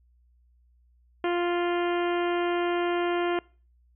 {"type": "harmonic tone", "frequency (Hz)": 349.2, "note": "F4", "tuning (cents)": 0, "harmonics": [1, 2, 3, 4, 5, 6, 7, 8, 9], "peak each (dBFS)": [-25, -31, -35, -37, -39, -41, -42, -43, -44], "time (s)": [1.24, 3.39], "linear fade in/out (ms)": 2, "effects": ["noise-tail reverb RT60 0.4 s tail -24 dB re dry", "added 60 Hz sine -59 dBFS peak until 3.95 s"]}